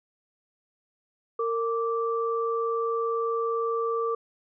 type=tone pair together; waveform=sine; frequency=458.8 / 1168.5 Hz; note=A#4 / D6; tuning=-28 / -9 cents; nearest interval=octave + major third; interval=1619 cents; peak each=-26 / -29 dBFS; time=1.39-4.15 s; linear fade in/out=5 ms; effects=none

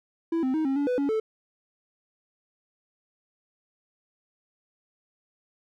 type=tone with pitch steps; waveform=triangle; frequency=331.4 / 260.1 / 314.6 / 269.5 / 285.9 / 497.7 / 281.6 / 438.7 Hz; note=E4 / C4 / D#4 / C#4 / D4 / B4 / C#4 / A4; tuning=+9 / -10 / +19 / -49 / -46 / +13 / +27 / -5 cents; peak=-21 dBFS; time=0.32-1.2 s; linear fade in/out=5 ms; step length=110 ms; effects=none

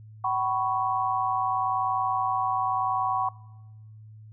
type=chord; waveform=sine; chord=F# suspended fourth; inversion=none; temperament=equal with one note detuned; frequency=759 / 987.8 / 1108.7 Hz; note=F#5 / B5 / C#6; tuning=+44 / 0 / 0 cents; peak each=-28 / -29 / -27 dBFS; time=0.24-3.29 s; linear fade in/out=5 ms; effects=noise-tail reverb RT60 1.0 s tail -21 dB re dry + added 108 Hz sine -44 dBFS peak until 4.32 s

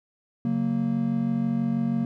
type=chord; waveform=triangle; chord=F# major; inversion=second; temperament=just; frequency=138.75 / 185 / 231.2 Hz; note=C#3 / F#3 / A#3; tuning=+2 / 0 / -14 cents; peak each=-28 / -28 / -22 dBFS; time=0.45-2.05 s; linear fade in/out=2 ms; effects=none

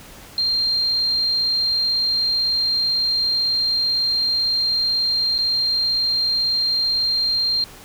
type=tone with dropouts; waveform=sine; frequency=4186 Hz; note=C8; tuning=in tune; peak=-17 dBFS; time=0.38-7.64 s; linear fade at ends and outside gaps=1 ms; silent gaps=5.381-5.387 s; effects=pink hiss -42 dBFS RMS until 7.84 s

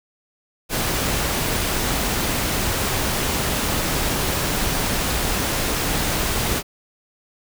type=noise; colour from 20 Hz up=pink; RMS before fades=-22 dBFS; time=0.69-6.63 s; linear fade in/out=50 ms; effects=none

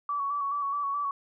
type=tone with vibrato; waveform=sine; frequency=1135 Hz; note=C#6; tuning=41 cents sharp; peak=-27 dBFS; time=0.09-1.11 s; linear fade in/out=2 ms; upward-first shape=square; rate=4.7 Hz; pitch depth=31 cents each way; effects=none

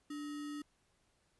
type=tone with sample-and-hold; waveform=sine; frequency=293.7 Hz; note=D4; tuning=in tune; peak=-40 dBFS; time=0.1-0.62 s; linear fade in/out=5 ms; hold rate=1575 Hz; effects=pink hiss -75 dBFS RMS until 1.39 s + resampled to 24000 Hz

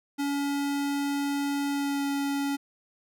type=tone with pitch glide; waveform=square; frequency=282.9 to 280.6 Hz; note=C#4 to C#4; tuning=+35 to +21 cents; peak=-27 dBFS; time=0.18-2.57 s; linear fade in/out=20 ms; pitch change=-14 cents; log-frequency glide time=1.7-2.04 s; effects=none

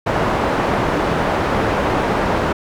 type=low-pass noise; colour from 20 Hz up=white; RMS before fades=-18 dBFS; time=0.06-2.53 s; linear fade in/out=10 ms; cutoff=950 Hz; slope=12 dB/octave; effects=none

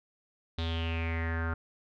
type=tone with low-pass filter sweep; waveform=square; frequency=82.41 Hz; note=E2; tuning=in tune; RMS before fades=-32 dBFS; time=0.58-1.54 s; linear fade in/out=5 ms; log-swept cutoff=3800 to 1400 Hz; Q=6.5; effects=none

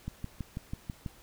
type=click train; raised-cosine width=5 ms; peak=-23 dBFS; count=7; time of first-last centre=0.08-1.062 s; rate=6.11 Hz; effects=pink hiss -57 dBFS RMS until 1.22 s

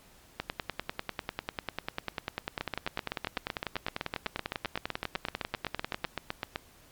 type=two click trains; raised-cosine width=0.3 ms; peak=-15 / -15 dBFS; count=32 / 58; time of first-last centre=2.61-6.559 / 0.4-6.044 s; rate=7.85 / 10.1 Hz; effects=pink hiss -58 dBFS RMS until 6.91 s + MP3 96 kbps

